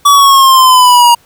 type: exponential sweep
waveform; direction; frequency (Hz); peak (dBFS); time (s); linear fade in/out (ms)
square; down; 1150 to 944; -3; 0.05-1.15; 10
effects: pink hiss -47 dBFS RMS until 1.25 s